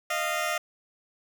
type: tone pair together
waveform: 15% pulse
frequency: 617.5 / 695 Hz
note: D#5 / F5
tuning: -13 / -9 cents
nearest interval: major second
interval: 204 cents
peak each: -23 dBFS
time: 0.1-0.58 s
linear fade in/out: 5 ms
effects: none